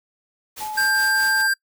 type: noise with tremolo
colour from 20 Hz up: white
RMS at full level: -33 dBFS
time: 0.56-1.43 s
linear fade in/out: 20 ms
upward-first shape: triangle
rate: 4.8 Hz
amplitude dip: 75%
type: tone with pitch glide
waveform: sine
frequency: 856 to 865.9 Hz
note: A5 to A5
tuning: -48 to -28 cents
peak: -27 dBFS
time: 0.6-1.48 s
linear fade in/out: 20 ms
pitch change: +20 cents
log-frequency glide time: 0.93-1.27 s
type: tone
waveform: square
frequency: 1585 Hz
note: G6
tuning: 19 cents sharp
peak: -18 dBFS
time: 0.77-1.54 s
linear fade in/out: 10 ms
effects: noise-tail reverb RT60 0.1 s tail -25 dB re dry